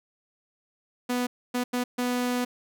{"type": "tone bursts at uneven times", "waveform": "sawtooth", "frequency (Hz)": 246.9, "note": "B3", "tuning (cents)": 0, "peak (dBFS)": -21, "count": 4, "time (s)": [[1.09, 1.27], [1.54, 1.64], [1.73, 1.84], [1.98, 2.45]], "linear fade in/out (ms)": 10, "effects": []}